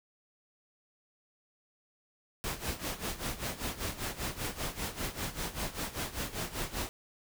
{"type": "noise with tremolo", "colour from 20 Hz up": "pink", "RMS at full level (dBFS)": -34, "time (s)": [2.44, 6.89], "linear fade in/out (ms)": 0, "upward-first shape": "sine", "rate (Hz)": 5.1, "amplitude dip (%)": 80, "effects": []}